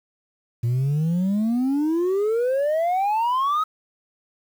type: exponential sweep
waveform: sine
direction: up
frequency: 114.9 to 1287 Hz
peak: -16 dBFS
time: 0.63-3.64 s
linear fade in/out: 10 ms
effects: tanh soft clip ceiling -18 dBFS + 8-bit